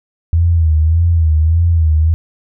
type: tone with vibrato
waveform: sine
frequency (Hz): 81.4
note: E2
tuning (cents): -21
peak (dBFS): -8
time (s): 0.33-2.14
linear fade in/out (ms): 0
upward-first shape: sine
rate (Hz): 1.7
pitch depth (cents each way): 83
effects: none